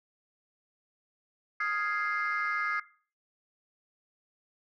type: chord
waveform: sine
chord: F minor seventh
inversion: third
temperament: equal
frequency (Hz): 1244.5 / 1396.9 / 1661.2 / 2093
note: Eb6 / F6 / Ab6 / C7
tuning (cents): 0 / 0 / 0 / 0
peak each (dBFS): -32 / -36 / -32 / -32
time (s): 1.6-2.8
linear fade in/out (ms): 5
effects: noise-tail reverb RT60 0.4 s tail -18 dB re dry + tanh soft clip ceiling -22 dBFS

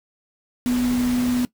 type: tone in noise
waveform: sine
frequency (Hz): 246.9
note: B3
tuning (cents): 0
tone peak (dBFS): -18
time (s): 0.66-1.45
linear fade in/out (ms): 0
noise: pink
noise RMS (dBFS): -32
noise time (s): 0.66-1.45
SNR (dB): +11
effects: noise-tail reverb RT60 0.1 s tail -19 dB re dry

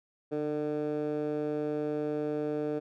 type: tone with band-pass filter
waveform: 15% pulse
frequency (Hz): 150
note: D3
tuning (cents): +37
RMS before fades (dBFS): -32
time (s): 0.31-2.8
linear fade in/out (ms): 20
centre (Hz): 420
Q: 1.8
effects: none

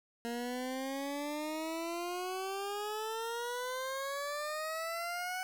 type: exponential sweep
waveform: 20% pulse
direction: up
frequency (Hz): 233.1 to 748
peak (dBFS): -31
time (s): 0.25-5.43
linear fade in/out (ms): 0
effects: 10-bit

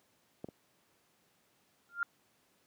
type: clicks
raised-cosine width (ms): 2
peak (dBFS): -26 / -32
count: 2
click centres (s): 0.444 / 0.487
type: tone with exponential growth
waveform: sine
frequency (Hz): 1396.9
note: F6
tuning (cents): 0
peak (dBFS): -26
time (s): 1.89-2.03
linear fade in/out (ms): 1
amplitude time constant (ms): 29
effects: pink hiss -71 dBFS RMS until 2.66 s + high-pass 150 Hz 12 dB/octave

